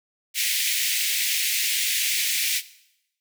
pink high-pass noise, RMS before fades -24 dBFS, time 0.34-2.62 s, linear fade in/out 50 ms, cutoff 2000 Hz, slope 48 dB/octave, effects noise-tail reverb RT60 0.8 s tail -17 dB re dry

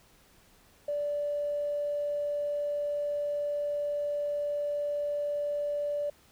triangle tone with tanh clipping, 583 Hz, D5, 13 cents flat, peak -28 dBFS, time 0.88-6.1 s, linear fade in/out 5 ms, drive 2 dB, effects pink hiss -61 dBFS RMS until 6.31 s

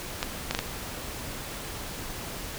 clicks, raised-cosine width 0.2 ms, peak -9 dBFS, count 4, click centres 0.229 / 0.51 / 0.549 / 0.59 s, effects pink hiss -37 dBFS RMS until 2.58 s

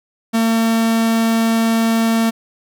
45% pulse tone, 226.5 Hz, A#3, 50 cents flat, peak -13 dBFS, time 0.33-2.31 s, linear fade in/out 20 ms, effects none

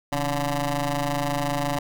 15% pulse ring-modulated tone, 146.6 Hz, D3, 3 cents flat, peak -14 dBFS, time 0.12-1.79 s, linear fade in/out 5 ms, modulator 427 Hz, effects none

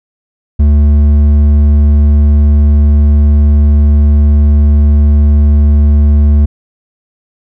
sine tone with hard clipping, 73.42 Hz, D2, in tune, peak -5 dBFS, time 0.59-6.46 s, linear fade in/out 10 ms, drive 6 dB, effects none

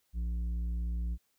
sine tone with tanh clipping, 58.3 Hz, A#1, 1 cent sharp, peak -32 dBFS, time 0.13-1.18 s, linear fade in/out 50 ms, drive 7 dB, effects white hiss -75 dBFS RMS until 1.38 s

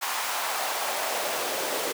pink noise with high-pass filter sweep, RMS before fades -29 dBFS, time 0.01-1.93 s, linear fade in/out 20 ms, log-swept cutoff 1000 to 450 Hz, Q 2, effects none

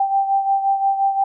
sine beating tone pair, 784 / 789.7 Hz, G5 / G5, 0 / +13 cents, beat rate 5.7 Hz, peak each -16 / -23 dBFS, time 0-1.24 s, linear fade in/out 5 ms, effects none

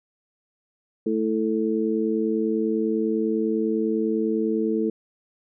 harmonic tone, 110 Hz, A2, in tune, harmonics 2 / 3 / 4, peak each -25 / -25 / -25 dBFS, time 1.06-4.9 s, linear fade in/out 5 ms, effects none

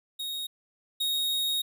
45% pulse tone pair in turn, 3751 / 3751 Hz, A#7 / A#7, +10 / +10 cents, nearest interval unison, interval 0 cents, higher neither, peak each -32 / -26 dBFS, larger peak second, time 0.19-0.47 / 1-1.62 s, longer second, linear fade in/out 10 ms, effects none

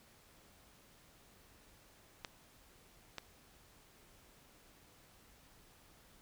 clicks, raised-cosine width 0.2 ms, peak -24 dBFS, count 2, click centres 2.248 / 3.183 s, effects pink hiss -64 dBFS RMS until 6.21 s

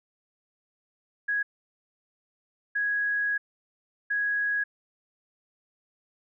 sine tone bursts at uneven times, 1661.2 Hz, G#6, in tune, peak -24 dBFS, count 3, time 1.28-1.43 / 2.75-3.38 / 4.1-4.64 s, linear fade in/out 10 ms, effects none

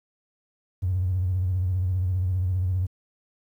triangle tone with vibrato, 91.7 Hz, F#2, 15 cents flat, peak -18 dBFS, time 0.82-2.87 s, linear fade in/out 20 ms, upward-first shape sine, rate 15 Hz, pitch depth 75 cents each way, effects tanh soft clip ceiling -19 dBFS + 10-bit

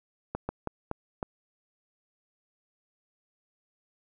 slowing click train, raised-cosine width 1 ms, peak -17 dBFS, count 5, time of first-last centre 0.35-1.228 s, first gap 140 ms, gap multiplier 1.31, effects none

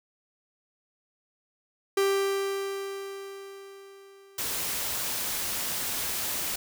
45% pulse tone with exponential decay, 392.9 Hz, G4, 4 cents sharp, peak -21 dBFS, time 1.97-5.01 s, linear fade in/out 5 ms, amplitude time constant 660 ms
white noise, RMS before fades -31 dBFS, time 4.38-6.56 s, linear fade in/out 5 ms
effects none

